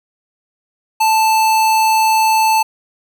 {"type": "tone", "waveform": "square", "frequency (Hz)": 880, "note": "A5", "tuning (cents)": 0, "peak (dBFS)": -11, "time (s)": [1, 2.63], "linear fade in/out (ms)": 10, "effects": []}